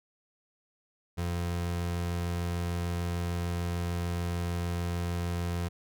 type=tone; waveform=30% pulse; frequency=86.7 Hz; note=F2; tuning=12 cents flat; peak=-27 dBFS; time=1.17-5.69 s; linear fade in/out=20 ms; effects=none